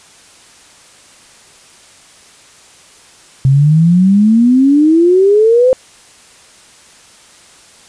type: exponential sweep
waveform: sine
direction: up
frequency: 130.81 to 524 Hz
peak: -5 dBFS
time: 3.45-5.73 s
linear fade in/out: 0 ms
effects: white hiss -42 dBFS RMS until 7.88 s + resampled to 22050 Hz